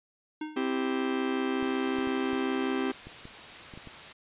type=tone with exponential decay; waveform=square; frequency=307.9 Hz; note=D#4; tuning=18 cents flat; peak=-31 dBFS; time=0.41-0.75 s; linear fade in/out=5 ms; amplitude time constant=73 ms
type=chord; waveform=45% pulse; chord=C major; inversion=none; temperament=just; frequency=261.6 / 327 / 392.4 Hz; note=C4 / E4 / G4; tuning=0 / -14 / +2 cents; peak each=-30 / -35 / -32 dBFS; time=0.56-2.92 s; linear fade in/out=10 ms
type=clicks; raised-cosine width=3 ms; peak=-32 dBFS; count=9; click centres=1.627 / 1.986 / 2.073 / 2.332 / 3.07 / 3.254 / 3.738 / 3.775 / 3.873 s
type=noise; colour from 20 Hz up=white; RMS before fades=-44 dBFS; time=1.63-4.13 s; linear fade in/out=10 ms
effects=resampled to 8000 Hz